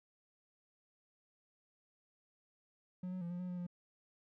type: tone with pitch steps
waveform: triangle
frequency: 181.8 / 184.4 / 171.7 / 176.8 / 181.4 / 178.9 / 176.5 Hz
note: F#3 / F#3 / F3 / F3 / F#3 / F3 / F3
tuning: -30 / -6 / -29 / +22 / -34 / +42 / +19 cents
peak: -37 dBFS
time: 3.03-3.667 s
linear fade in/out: 5 ms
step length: 91 ms
effects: none